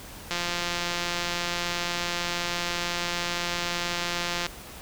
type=click train; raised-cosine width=0.2 ms; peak=-11 dBFS; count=724; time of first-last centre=0.31-4.465 s; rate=174 Hz; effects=pink hiss -43 dBFS RMS until 4.81 s